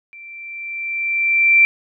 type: tone with level ramp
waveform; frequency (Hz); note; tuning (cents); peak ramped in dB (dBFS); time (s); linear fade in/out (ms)
sine; 2349; D7; 0; -36 to -7; 0.13-1.65; 0
effects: none